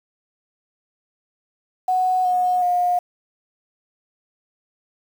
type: tone with pitch steps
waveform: sine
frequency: 740 / 726.9 / 714 Hz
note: F#5 / F#5 / F5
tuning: 0 / -31 / +38 cents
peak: -16 dBFS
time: 1.88-2.99 s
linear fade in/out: 5 ms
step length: 370 ms
effects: 7-bit